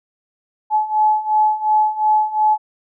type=beating tone pair; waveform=sine; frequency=855 / 857.8 Hz; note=A5 / A5; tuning=-50 / -44 cents; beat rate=2.8 Hz; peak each=-18 / -15 dBFS; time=0.7-2.58 s; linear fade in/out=50 ms; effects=none